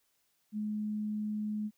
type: tone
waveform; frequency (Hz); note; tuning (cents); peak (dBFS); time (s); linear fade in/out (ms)
sine; 211.8; G#3; +34; -32; 0.52-1.71; 50
effects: white hiss -75 dBFS RMS until 1.77 s